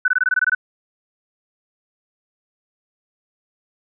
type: tone bursts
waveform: sine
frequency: 1500 Hz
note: F#6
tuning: 23 cents sharp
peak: -13 dBFS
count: 10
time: 0.05-0.549 s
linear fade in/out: 5 ms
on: 31 ms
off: 21 ms
effects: none